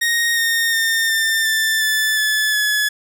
sawtooth tone with pitch steps, 1864.7 / 1841.2 / 1817.9 / 1794.9 / 1772.3 / 1749.9 / 1727.8 / 1706 Hz, A#6 / A#6 / A#6 / A6 / A6 / A6 / A6 / G#6, 0 / -22 / -44 / +34 / +12 / -10 / -32 / +46 cents, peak -12 dBFS, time 0.01-2.89 s, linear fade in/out 10 ms, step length 360 ms, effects none

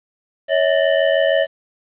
square ring-modulated tone, 600 Hz, D5, 37 cents sharp, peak -11 dBFS, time 0.48-1.47 s, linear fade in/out 50 ms, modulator 43.2 Hz, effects resampled to 8000 Hz + 8-bit

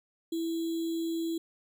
sine tone with sample-and-hold, 330.2 Hz, E4, 3 cents sharp, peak -29 dBFS, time 0.32-1.38 s, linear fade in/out 5 ms, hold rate 3675 Hz, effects none

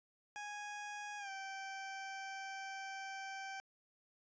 20% pulse tone with pitch glide, 828 to 777 Hz, G#5 to G5, -5 to -16 cents, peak -39 dBFS, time 0.36-3.6 s, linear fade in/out 0 ms, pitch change -111 cents, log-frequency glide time 1.18-1.3 s, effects resampled to 16000 Hz

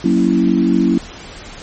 sine chord, F# dominant seventh, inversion none, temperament equal, 185 / 233.1 / 277.2 / 329.6 Hz, F#3 / A#3 / C#4 / E4, 0 / 0 / 0 / 0 cents, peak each -16 dBFS, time 0.04-0.98 s, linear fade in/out 5 ms, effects pink hiss -34 dBFS RMS until 1.62 s + MP3 32 kbps

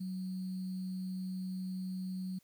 sine tone with sample-and-hold, 186 Hz, F#3, 9 cents sharp, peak -36 dBFS, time 0-2.39 s, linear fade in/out 10 ms, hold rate 4410 Hz, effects white hiss -71 dBFS RMS until 2.43 s

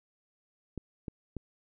clicks, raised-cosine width 3 ms, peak -24 dBFS, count 3, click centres 0.777 / 1.082 / 1.367 s, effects none

